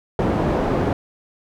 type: low-pass noise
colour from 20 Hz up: white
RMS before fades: -20 dBFS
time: 0.19-0.93 s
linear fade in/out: 2 ms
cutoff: 520 Hz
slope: 12 dB/octave
effects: none